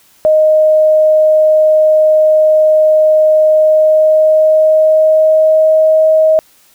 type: tone with pitch glide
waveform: sine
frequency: 621 to 630.4 Hz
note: D#5 to D#5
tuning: -3 to +23 cents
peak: -5 dBFS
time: 0.25-6.39 s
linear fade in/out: 0 ms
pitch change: +26 cents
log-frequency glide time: 3.5-5.98 s
effects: white hiss -48 dBFS RMS until 6.74 s